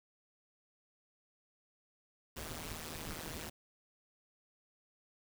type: noise with amplitude modulation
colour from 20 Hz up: pink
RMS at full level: -40 dBFS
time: 2.36-3.5 s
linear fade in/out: 10 ms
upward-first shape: sine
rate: 158 Hz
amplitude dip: 100%
effects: none